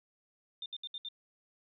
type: tone bursts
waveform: sine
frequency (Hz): 3605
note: A7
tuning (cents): +41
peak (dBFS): -38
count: 5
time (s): 0.62-1.087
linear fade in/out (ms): 2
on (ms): 39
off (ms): 68
effects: none